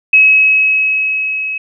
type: tone with level ramp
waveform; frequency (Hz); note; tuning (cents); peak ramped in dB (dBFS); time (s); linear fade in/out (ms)
sine; 2563; E7; -49; -3 to -17; 0.13-1.58; 5
effects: none